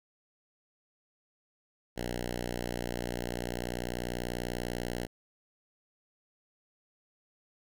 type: tone with notch filter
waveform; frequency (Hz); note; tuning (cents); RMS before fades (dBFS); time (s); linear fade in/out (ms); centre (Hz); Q
5% pulse; 60.2; B1; -44; -36; 1.96-5.07; 20; 1100; 1.9
effects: none